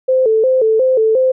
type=tone with vibrato; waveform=sine; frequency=478.1 Hz; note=A#4; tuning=44 cents sharp; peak=-9 dBFS; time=0.08-1.32 s; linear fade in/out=10 ms; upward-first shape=square; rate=2.8 Hz; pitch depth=140 cents each way; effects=none